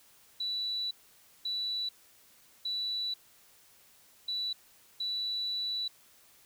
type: tone bursts at uneven times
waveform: sine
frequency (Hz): 3951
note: B7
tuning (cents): 0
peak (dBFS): -31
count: 5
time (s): 0.4-0.91 / 1.45-1.89 / 2.65-3.14 / 4.28-4.53 / 5-5.88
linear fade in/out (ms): 5
effects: white hiss -61 dBFS RMS until 6.45 s